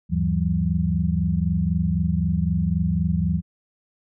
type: tone cluster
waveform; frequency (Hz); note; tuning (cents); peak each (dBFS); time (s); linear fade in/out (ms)
sine; 78.4 / 99.3 / 165.7 / 189.6; D#2 / G2 / E3 / F#3; +14 / +23 / +9 / +43; -25 / -29 / -22 / -25; 0.09-3.42; 50
effects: none